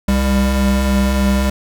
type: tone pair together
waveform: square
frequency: 65.41 / 199.55 Hz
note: C2 / G3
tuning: 0 / +31 cents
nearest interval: octave + perfect fifth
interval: 1931 cents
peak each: -16 dBFS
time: 0.08-1.5 s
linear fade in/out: 5 ms
effects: none